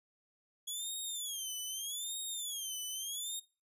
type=tone with vibrato; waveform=15% pulse; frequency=3342 Hz; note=G#7; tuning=10 cents sharp; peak=-31 dBFS; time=0.67-3.4 s; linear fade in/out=10 ms; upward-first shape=sine; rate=0.81 Hz; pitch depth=190 cents each way; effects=noise-tail reverb RT60 0.3 s tail -20 dB re dry + resampled to 32000 Hz